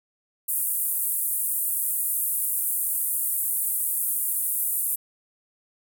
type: band-pass noise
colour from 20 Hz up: white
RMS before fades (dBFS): -26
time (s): 0.48-4.96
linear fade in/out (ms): 10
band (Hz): 8900 to 16000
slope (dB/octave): 48
effects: none